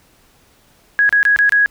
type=tone with dropouts; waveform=sine; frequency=1661.2 Hz; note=G#6; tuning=in tune; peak=-9 dBFS; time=0.99-1.66 s; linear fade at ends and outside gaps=0 ms; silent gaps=1.092-1.126 / 1.23-1.252 / 1.362-1.389 / 1.494-1.522 s; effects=pink hiss -53 dBFS RMS until 1.7 s